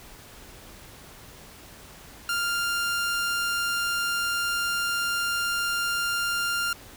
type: tone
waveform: sawtooth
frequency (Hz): 1396.9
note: F6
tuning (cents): 0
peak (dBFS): -21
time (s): 2.29-6.73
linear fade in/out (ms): 2
effects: pink hiss -47 dBFS RMS until 6.96 s